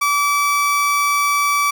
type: tone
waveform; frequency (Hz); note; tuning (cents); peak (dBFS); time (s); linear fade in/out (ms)
30% pulse; 1153; D6; -32; -12; 0.01-1.71; 10
effects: none